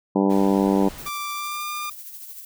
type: harmonic tone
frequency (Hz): 98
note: G2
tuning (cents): 0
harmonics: 2 / 3 / 4 / 5 / 6 / 7 / 8 / 9 / 10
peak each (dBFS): -20 / -21 / -24 / -27 / -30 / -34 / -31 / -31 / -33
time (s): 0.15-0.89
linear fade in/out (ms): 10
type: noise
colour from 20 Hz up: pink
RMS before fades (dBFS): -40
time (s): 0.29-1.1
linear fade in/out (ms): 20
type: noise with tremolo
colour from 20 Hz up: violet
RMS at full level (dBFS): -37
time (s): 0.98-2.45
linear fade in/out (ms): 5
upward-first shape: sine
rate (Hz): 13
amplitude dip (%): 45
type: tone with pitch glide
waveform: sawtooth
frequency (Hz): 1174.7 to 1201.5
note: D6 to D6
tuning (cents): 0 to +39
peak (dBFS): -24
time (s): 1.06-1.9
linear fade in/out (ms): 5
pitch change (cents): +39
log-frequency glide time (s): 1.33-1.66
effects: none